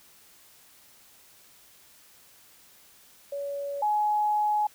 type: tone pair in turn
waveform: sine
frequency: 565 / 841.7 Hz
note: C#5 / G#5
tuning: +33 / +23 cents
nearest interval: perfect fifth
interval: 690 cents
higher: second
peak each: -30 / -22 dBFS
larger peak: second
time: 3.32-3.82 / 3.82-4.67 s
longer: second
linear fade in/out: 5 ms
effects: white hiss -56 dBFS RMS until 4.74 s